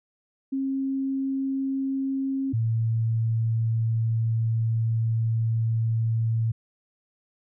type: tone pair in turn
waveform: sine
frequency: 269.4 / 113.27 Hz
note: C#4 / A#2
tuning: -49 / -49 cents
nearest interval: octave + minor third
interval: 1500 cents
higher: first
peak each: -24 / -21 dBFS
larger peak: second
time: 0.52-2.53 / 2.53-6.52 s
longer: second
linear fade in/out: 10 ms
effects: none